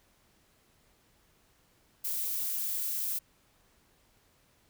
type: noise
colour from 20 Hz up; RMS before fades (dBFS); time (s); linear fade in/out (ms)
violet; -33; 2.04-3.19; 10
effects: pink hiss -67 dBFS RMS until 4.69 s